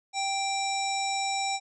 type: harmonic tone with a mistuned harmonic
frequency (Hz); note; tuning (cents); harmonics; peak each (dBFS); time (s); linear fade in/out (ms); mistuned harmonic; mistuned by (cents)
784; G5; 0; 1 / 3 / 5 / 7 / 9 / 10; -29 / -34 / -36 / -37 / -39 / -39; 0.13-1.6; 50; 5; -16
effects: none